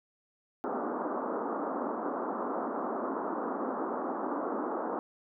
pink band-pass noise, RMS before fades -34 dBFS, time 0.64-4.99 s, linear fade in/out 0 ms, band 230 to 1300 Hz, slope 48 dB/octave, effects none

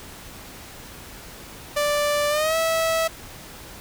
sawtooth tone with pitch glide, 587.3 to 651.7 Hz, D5 to E5, 0 to -20 cents, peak -16 dBFS, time 1.76-3.08 s, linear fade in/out 10 ms, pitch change +180 cents, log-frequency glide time 2.29-2.56 s, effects pink hiss -41 dBFS RMS until 3.8 s

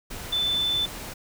sine tone in noise, 3520 Hz, A7, in tune, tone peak -22 dBFS, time 0.32-0.86 s, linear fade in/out 10 ms, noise pink, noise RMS -37 dBFS, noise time 0.1-1.14 s, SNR +12 dB, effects none

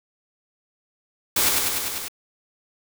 white noise with echo, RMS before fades -20 dBFS, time 1.36-1.49 s, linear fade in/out 5 ms, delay 99 ms, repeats 6, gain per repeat -2 dB, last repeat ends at 2.084 s, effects none

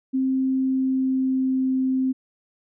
sine tone with pitch glide, 263.2 to 261.1 Hz, C4 to C4, +10 to -3 cents, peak -19 dBFS, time 0.13-2.13 s, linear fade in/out 20 ms, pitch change -13 cents, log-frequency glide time 0.56-1.72 s, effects none

